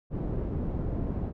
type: low-pass noise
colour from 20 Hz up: pink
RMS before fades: -31 dBFS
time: 0.1-1.33 s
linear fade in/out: 50 ms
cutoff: 380 Hz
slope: 12 dB/octave
effects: none